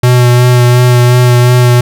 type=tone with vibrato; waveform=square; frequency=123.2 Hz; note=B2; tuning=4 cents flat; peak=-4 dBFS; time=0.03-1.81 s; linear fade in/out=5 ms; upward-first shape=sine; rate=2.8 Hz; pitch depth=17 cents each way; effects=none